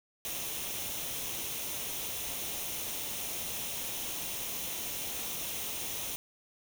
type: noise with comb filter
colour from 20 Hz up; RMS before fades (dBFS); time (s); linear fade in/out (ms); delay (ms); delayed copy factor
white; -37; 0.25-6.16; 0; 0.32; +0.5
effects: none